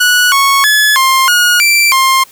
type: tone with pitch steps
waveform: sawtooth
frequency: 1470 / 1104 / 1710 / 1058 / 1443 / 2345 / 1060 Hz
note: F#6 / C#6 / A6 / C6 / F#6 / D7 / C6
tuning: -12 / -7 / -50 / +19 / -44 / -3 / +22 cents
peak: -3 dBFS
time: 0-2.24 s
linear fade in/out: 10 ms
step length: 320 ms
effects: white hiss -41 dBFS RMS until 2.31 s